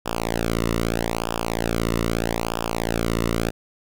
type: tone with flanger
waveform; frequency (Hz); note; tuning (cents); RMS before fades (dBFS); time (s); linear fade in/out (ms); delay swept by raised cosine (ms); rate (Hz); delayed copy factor
sawtooth; 56.9; A#1; -41; -24; 0.05-3.51; 20; 0.48 to 1.26; 0.79; -1
effects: none